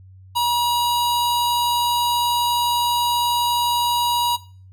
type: tone pair together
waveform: square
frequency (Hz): 959 / 3836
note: A#5 / A#7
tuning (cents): +49 / +49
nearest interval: 2 octaves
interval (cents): 2400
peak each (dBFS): -18 / -27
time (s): 0.35-4.37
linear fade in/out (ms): 20
effects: noise-tail reverb RT60 0.4 s tail -17 dB re dry + added 94 Hz sine -42 dBFS peak until 4.72 s